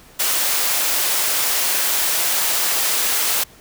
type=high-pass noise; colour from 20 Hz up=white; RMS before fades=-19 dBFS; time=0.19-3.44 s; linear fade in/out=10 ms; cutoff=430 Hz; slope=12 dB/octave; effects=pink hiss -47 dBFS RMS until 3.6 s